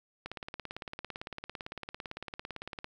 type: click train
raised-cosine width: 0.3 ms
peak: -23 dBFS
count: 47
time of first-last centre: 0.26-2.844 s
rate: 17.8 Hz
effects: 10-bit